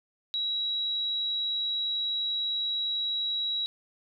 sine tone, 3877 Hz, B7, 33 cents flat, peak -27 dBFS, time 0.34-3.66 s, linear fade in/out 0 ms, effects none

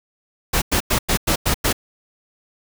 pink noise bursts, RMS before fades -18 dBFS, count 7, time 0.53-1.729 s, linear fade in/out 10 ms, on 89 ms, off 96 ms, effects none

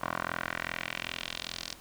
10% pulse tone with band-pass filter sweep, 42.54 Hz, F1, 45 cents flat, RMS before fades -37 dBFS, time 0.01-1.75 s, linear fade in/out 10 ms, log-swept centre 1100 to 5000 Hz, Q 2, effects pink hiss -52 dBFS RMS until 1.8 s

